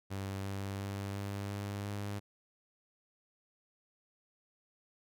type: tone with pitch steps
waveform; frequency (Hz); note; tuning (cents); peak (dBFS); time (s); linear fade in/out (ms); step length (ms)
sawtooth; 97.5 / 98.35 / 99.2 / 100.07 / 100.94 / 101.82; G2 / G2 / G2 / G2 / G#2 / G#2; -9 / +6 / +21 / +36 / -49 / -34; -33; 0.1-2.2; 20; 350
effects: none